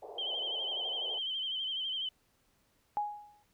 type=band-pass noise; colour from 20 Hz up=white; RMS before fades=-47 dBFS; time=0.02-1.19 s; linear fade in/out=10 ms; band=380 to 810 Hz; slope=48 dB/octave
type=tone with vibrato; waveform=sine; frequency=3108 Hz; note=G7; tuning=16 cents flat; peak=-33 dBFS; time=0.18-2.09 s; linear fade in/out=5 ms; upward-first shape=sine; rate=12 Hz; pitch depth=57 cents each way
type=tone with exponential decay; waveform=sine; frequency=831 Hz; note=G#5; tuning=1 cent sharp; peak=-27 dBFS; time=2.97-3.43 s; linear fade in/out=0 ms; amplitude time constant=100 ms
effects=pink hiss -72 dBFS RMS until 3.53 s